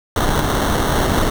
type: noise with sample-and-hold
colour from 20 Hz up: pink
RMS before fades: -17 dBFS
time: 0.16-1.3 s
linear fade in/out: 2 ms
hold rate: 2450 Hz
effects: none